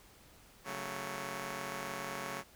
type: chord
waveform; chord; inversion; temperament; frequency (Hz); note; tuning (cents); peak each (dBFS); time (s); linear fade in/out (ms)
5% pulse; F# minor; second; just; 138.75 / 185 / 222; C#3 / F#3 / A3; +2 / 0 / +16; -33; 0.64-2.44; 50
effects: pink hiss -60 dBFS RMS until 2.55 s